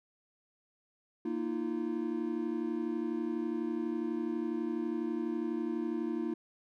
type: chord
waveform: triangle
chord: Bb suspended fourth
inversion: none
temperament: equal with one note detuned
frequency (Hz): 233.1 / 311.1 / 343.2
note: Bb3 / Eb4 / F4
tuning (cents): 0 / 0 / -30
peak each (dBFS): -35 / -34 / -34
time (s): 1.25-6.34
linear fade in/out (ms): 5
effects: none